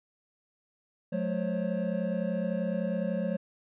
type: tone cluster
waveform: triangle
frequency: 182.2 / 215.8 / 529 / 559 Hz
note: F#3 / A3 / C5 / C#5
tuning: -26 / -33 / +19 / +14 cents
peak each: -30 / -31 / -34 / -33 dBFS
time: 1.12-3.37 s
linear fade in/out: 10 ms
effects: resampled to 8000 Hz